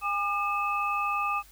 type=tone cluster; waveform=sine; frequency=814 / 1204 / 2586 Hz; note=G#5 / D6 / E7; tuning=-35 / +43 / -34 cents; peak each=-33 / -27 / -33 dBFS; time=0.01-1.43 s; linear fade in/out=50 ms; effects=added 50 Hz sine -55 dBFS peak until 1.51 s + white hiss -56 dBFS RMS until 1.51 s